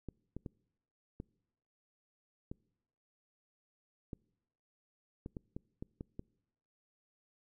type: clicks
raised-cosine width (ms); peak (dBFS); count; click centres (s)
3; -29; 12; 0.087 / 0.366 / 0.462 / 1.201 / 2.515 / 4.132 / 5.261 / 5.368 / 5.565 / 5.825 / 6.009 / 6.194
effects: noise-tail reverb RT60 0.9 s tail -26 dB re dry